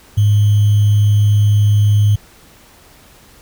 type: tone with sample-and-hold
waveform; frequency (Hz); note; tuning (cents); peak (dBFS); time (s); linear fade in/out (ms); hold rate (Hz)
sine; 103.83; G#2; 0; -8; 0.17-2.16; 10; 3150
effects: pink hiss -45 dBFS RMS until 3.41 s